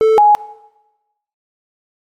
triangle / sine tone pair in turn, 440 / 833.5 Hz, A4 / G#5, 0 / +6 cents, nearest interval major seventh, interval 1106 cents, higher second, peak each -5 dBFS, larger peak neither, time 0.01-0.18 / 0.18-0.35 s, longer neither, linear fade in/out 0 ms, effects noise-tail reverb RT60 1.0 s tail -20 dB re dry + MP3 64 kbps

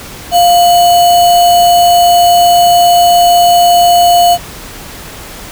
sine tone with sample-and-hold, 700 Hz, F5, 4 cents sharp, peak -3 dBFS, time 0.31-4.38 s, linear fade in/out 50 ms, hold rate 3675 Hz, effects pink hiss -28 dBFS RMS until 5.51 s

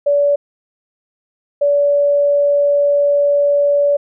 sine tone pair in turn, 574 / 574 Hz, D5 / D5, -40 / -40 cents, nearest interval unison, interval 0 cents, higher neither, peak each -10 dBFS, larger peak neither, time 0.06-0.36 / 1.61-3.97 s, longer second, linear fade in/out 10 ms, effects none

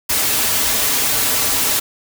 white noise with comb filter, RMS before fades -17 dBFS, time 0.09-1.8 s, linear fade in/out 10 ms, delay 5.6 ms, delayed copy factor -0.55, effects none

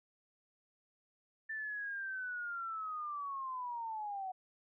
sine linear sweep, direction down, 1779 to 739 Hz, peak -38 dBFS, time 1.49-4.32 s, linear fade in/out 10 ms, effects none

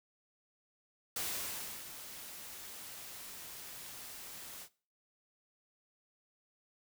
white noise with ADSR envelope, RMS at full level -37 dBFS, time 1.16-4.69 s, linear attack 5 ms, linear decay 670 ms, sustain -11 dB, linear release 70 ms, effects noise-tail reverb RT60 0.4 s tail -20 dB re dry

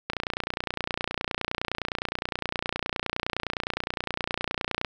click train, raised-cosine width 0.3 ms, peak -11 dBFS, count 142, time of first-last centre 0.1-4.847 s, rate 29.7 Hz, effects none

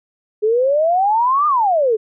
sine exponential two-way sweep, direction up then down, 415.4 to 1230 to 415.4 Hz, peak -12 dBFS, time 0.42-1.97 s, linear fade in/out 20 ms, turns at 1.47 s, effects none

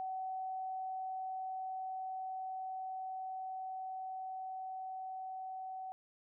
sine tone with level ramp, 755 Hz, F#5, 35 cents sharp, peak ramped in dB -37 to -41 dBFS, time 0-5.92 s, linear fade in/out 0 ms, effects none

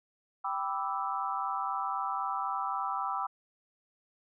sine chord, E minor seventh, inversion first, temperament equal, 784 / 987.8 / 1174.7 / 1318.5 Hz, G5 / B5 / D6 / E6, 0 / 0 / 0 / 0 cents, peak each -36 / -36 / -36 / -36 dBFS, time 0.44-3.27 s, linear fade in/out 10 ms, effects none

